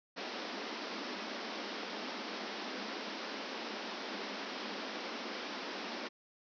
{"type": "band-pass noise", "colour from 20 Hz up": "pink", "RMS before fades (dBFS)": -42, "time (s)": [0.16, 6.09], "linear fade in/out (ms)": 20, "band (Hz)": [200, 5600], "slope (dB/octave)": 96, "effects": []}